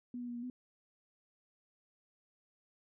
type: tone with pitch steps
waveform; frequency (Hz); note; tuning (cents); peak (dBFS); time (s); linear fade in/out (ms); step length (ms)
sine; 244.9 / 243.3 / 240.4 / 238.2 / 250.6; B3 / B3 / B3 / A#3 / B3; -14 / -26 / -46 / +38 / +25; -39; 0.14-0.5; 2; 72
effects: none